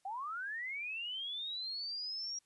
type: linear sweep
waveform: sine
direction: up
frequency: 740 to 5690 Hz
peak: -38 dBFS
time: 0.05-2.39 s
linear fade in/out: 5 ms
effects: white hiss -75 dBFS RMS until 2.45 s + resampled to 24000 Hz